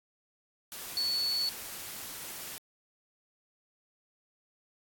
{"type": "tone in noise", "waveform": "sine", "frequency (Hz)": 4435, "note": "C#8", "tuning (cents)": 0, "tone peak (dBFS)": -28, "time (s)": [0.97, 1.49], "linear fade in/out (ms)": 0, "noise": "white", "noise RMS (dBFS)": -42, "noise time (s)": [0.72, 2.58], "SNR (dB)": 11, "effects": ["AAC 64 kbps"]}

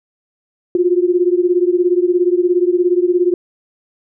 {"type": "beating tone pair", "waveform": "sine", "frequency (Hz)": [350.1, 367.1], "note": ["F4", "F#4"], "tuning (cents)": [4, -14], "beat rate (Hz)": 17, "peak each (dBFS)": [-13, -15], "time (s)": [0.75, 3.34], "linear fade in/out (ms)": 2, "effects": []}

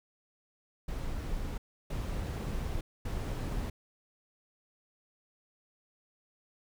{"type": "noise bursts at uneven times", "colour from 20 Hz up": "brown", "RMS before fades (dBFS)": -35, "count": 3, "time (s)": [[0.88, 1.58], [1.9, 2.81], [3.05, 3.7]], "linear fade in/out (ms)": 5, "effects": []}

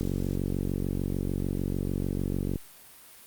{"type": "click train", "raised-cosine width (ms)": 3, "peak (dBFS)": -16, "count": 120, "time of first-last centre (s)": [0.01, 2.558], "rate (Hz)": 46.7, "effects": ["white hiss -51 dBFS RMS until 3.26 s", "Opus 48 kbps"]}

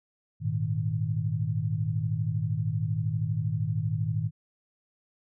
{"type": "chord", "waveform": "sine", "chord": "Ab suspended second", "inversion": "none", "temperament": "equal", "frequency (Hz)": [103.83, 116.54, 155.56], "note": ["Ab2", "Bb2", "Eb3"], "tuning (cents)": [0, 0, 0], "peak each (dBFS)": -30, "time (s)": [0.4, 4.31], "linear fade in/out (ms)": 50, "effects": []}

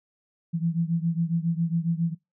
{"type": "beating tone pair", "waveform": "sine", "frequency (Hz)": [164.81, 172.11], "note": ["E3", "F3"], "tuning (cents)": [0, -25], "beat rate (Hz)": 7.3, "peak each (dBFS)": [-25, -27], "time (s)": [0.53, 2.15], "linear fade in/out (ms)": 20, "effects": ["noise-tail reverb RT60 0.2 s tail -23 dB re dry"]}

